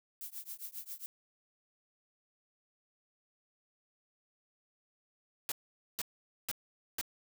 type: noise with tremolo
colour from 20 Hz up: violet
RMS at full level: -41 dBFS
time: 0.21-1.06 s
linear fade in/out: 0 ms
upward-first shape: triangle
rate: 7.4 Hz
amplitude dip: 100%
type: noise bursts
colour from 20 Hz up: white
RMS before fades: -36 dBFS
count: 4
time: 5.49-7.012 s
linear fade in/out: 0 ms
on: 28 ms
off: 470 ms
effects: none